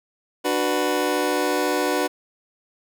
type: chord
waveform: 25% pulse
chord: B minor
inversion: first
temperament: just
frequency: 296.3 / 370.4 / 493.9 Hz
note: D4 / F#4 / B4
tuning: +15 / +2 / 0 cents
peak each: -21 dBFS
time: 0.44-2.08 s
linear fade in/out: 20 ms
effects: none